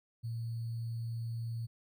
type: tone with sample-and-hold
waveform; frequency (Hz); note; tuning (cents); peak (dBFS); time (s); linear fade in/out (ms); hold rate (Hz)
sine; 115.4; A#2; -17; -35; 0.23-1.67; 20; 4410
effects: none